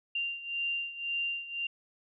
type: beating tone pair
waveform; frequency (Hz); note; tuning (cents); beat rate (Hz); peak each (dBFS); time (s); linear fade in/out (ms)
sine; 2781 / 2782.9; F7 / F7; -8 / -7; 1.9; -33 / -37; 0.15-1.67; 5
effects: none